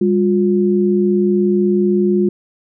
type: tone pair together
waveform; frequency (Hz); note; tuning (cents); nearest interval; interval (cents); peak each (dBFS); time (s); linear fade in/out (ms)
sine; 200.2 / 356.3; G3 / F4; +37 / +35; minor seventh; 998; -14; 0.01-2.29; 5
effects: none